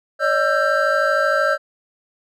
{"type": "tone cluster", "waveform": "triangle", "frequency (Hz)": [562, 615, 1338, 1576], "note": ["C#5", "D#5", "E6", "G6"], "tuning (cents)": [24, -20, 25, 9], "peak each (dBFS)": -19, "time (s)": [0.19, 1.58], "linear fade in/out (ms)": 50, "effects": []}